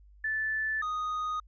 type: tone pair in turn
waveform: sine / triangle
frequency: 1751 / 1242.8 Hz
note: A6 / D#6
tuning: -9 / -2 cents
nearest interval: tritone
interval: 593 cents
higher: first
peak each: -28 dBFS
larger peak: neither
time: 0.24-0.82 / 0.82-1.4 s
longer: neither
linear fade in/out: 5 ms
effects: added 50 Hz sine -53 dBFS peak until 1.47 s + resampled to 16000 Hz